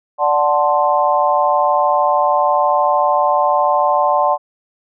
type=chord; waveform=sine; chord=D dominant seventh; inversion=none; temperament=equal; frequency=587.3 / 740 / 880 / 1046.5 Hz; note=D5 / F#5 / A5 / C6; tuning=0 / 0 / 0 / 0 cents; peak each=-17 dBFS; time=0.18-4.38 s; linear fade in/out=50 ms; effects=none